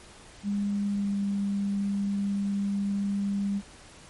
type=tone with pitch glide; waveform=sine; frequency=202.5 to 199.94 Hz; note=G#3 to G3; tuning=-43 to +34 cents; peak=-25 dBFS; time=0.43-3.62 s; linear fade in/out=50 ms; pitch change=-23 cents; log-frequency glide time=0.84-1.16 s; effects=pink hiss -50 dBFS RMS until 4.09 s + MP3 48 kbps